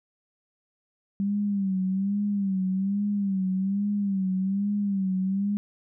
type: tone with vibrato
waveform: sine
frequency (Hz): 196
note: G3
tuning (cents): 0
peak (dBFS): -23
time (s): 1.2-5.57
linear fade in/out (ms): 0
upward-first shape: sine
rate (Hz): 1.2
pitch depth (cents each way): 83
effects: none